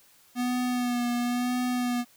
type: tone with vibrato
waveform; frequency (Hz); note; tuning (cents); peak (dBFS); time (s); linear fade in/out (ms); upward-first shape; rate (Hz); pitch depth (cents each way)
square; 245; B3; -14; -26; 0.35-2.05; 50; sine; 0.98; 28
effects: white hiss -59 dBFS RMS until 2.16 s